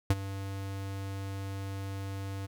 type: tone with ADSR envelope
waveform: square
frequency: 97.7 Hz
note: G2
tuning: 5 cents flat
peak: -20 dBFS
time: 0.1-2.47 s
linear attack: 5 ms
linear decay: 36 ms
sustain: -16 dB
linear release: 19 ms
effects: none